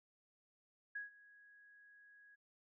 sine tone with ADSR envelope, 1661.2 Hz, G#6, in tune, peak -40 dBFS, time 0.95-2.36 s, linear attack 8 ms, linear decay 140 ms, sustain -21 dB, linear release 18 ms, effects none

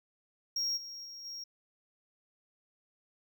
triangle tone with level steps, 5588 Hz, F8, in tune, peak -29 / -41 / -43 / -39 dBFS, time 0.56-1.44 s, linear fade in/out 5 ms, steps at 0.76 / 1.04 / 1.24 s, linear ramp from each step 20 ms, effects none

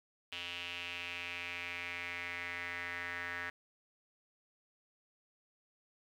square tone with band-pass filter sweep, 87.31 Hz, F2, in tune, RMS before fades -42 dBFS, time 0.32-3.5 s, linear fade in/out 5 ms, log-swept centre 2900 to 1800 Hz, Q 4.9, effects 11-bit

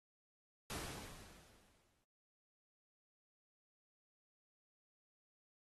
pink noise with exponential decay, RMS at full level -43 dBFS, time 0.7-2.04 s, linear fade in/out 0 ms, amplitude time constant 290 ms, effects AAC 32 kbps

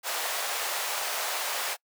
pink high-pass noise, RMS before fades -31 dBFS, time 0.03-1.77 s, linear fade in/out 50 ms, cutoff 590 Hz, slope 24 dB/octave, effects noise-tail reverb RT60 0.1 s tail -25 dB re dry

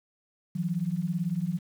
sine beating tone pair, 162.8 / 180.8 Hz, E3 / F#3, -21 / -40 cents, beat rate 18 Hz, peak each -30 / -29 dBFS, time 0.55-1.59 s, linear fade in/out 10 ms, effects 9-bit

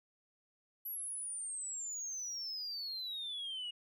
sine exponential sweep, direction down, 11840 to 2864 Hz, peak -37 dBFS, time 0.85-3.71 s, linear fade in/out 10 ms, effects tanh soft clip ceiling -37 dBFS

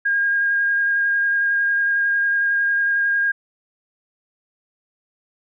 sine tone with vibrato, 1621 Hz, G#6, 42 cents flat, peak -16 dBFS, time 0.05-3.32 s, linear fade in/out 10 ms, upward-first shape square, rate 11 Hz, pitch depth 8 cents each way, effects none

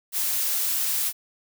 blue noise, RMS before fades -25 dBFS, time 0.12-1.13 s, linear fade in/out 50 ms, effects none

